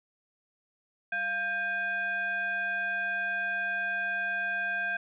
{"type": "tone with frequency modulation", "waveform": "sine", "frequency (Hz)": 1587, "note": "G6", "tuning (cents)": 21, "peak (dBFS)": -28, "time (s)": [1.12, 4.97], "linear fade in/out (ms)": 5, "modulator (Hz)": 890, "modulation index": 0.66, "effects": []}